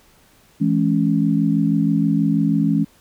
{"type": "chord", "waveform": "sine", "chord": "C# minor", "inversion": "first", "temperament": "equal with one note detuned", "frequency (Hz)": [164.81, 211.2, 277.2], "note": ["E3", "G#3", "C#4"], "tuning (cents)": [0, 29, 0], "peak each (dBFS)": -19, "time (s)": [0.6, 2.85], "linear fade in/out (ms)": 20, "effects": ["pink hiss -54 dBFS RMS until 3 s"]}